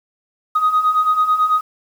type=beating tone pair; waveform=sine; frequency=1244.5 / 1253.6 Hz; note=D#6 / D#6; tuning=0 / +13 cents; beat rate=9.1 Hz; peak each=-18 / -13 dBFS; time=0.55-1.61 s; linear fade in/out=10 ms; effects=tanh soft clip ceiling -8 dBFS + 7-bit